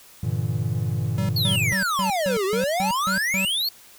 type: chord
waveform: triangle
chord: E half-diminished seventh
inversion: first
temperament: equal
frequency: 98 / 116.54 / 146.83 / 164.81 Hz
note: G2 / Bb2 / D3 / E3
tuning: 0 / 0 / 0 / 0 cents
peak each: -26 / -23 / -27 / -29 dBFS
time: 0.23-1.73 s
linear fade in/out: 5 ms
type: tone bursts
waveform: square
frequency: 190.9 Hz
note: G3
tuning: 46 cents flat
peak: -26 dBFS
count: 9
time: 1.18-3.45 s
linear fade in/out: 0 ms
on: 110 ms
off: 160 ms
type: exponential two-way sweep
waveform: square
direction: down then up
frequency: 4509 to 370 to 4509 Hz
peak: -22 dBFS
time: 1.36-3.69 s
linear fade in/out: 5 ms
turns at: 2.45 s
effects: white hiss -49 dBFS RMS until 3.98 s